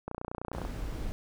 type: click train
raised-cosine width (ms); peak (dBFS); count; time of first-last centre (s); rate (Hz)
1; -22; 18; 0.08-0.65; 29.8
type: noise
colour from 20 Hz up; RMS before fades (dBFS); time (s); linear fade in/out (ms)
brown; -36; 0.53-1.12; 0
effects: none